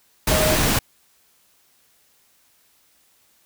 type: tone in noise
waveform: sine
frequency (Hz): 622.3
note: D#5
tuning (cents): 0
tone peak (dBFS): -21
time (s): 0.31-0.56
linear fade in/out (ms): 5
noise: pink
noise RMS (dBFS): -19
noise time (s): 0.27-0.79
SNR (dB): -5
effects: white hiss -60 dBFS RMS until 3.45 s